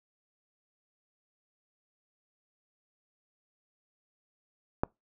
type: click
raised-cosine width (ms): 1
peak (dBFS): -12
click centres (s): 4.835
effects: noise-tail reverb RT60 0.2 s tail -26 dB re dry